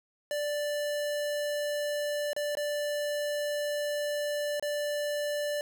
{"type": "tone with dropouts", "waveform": "square", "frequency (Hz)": 587.3, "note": "D5", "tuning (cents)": 0, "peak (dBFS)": -30, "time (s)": [0.31, 5.61], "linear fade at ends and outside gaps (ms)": 1, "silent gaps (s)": [[2.332, 2.364], [2.552, 2.571], [4.597, 4.625]], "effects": []}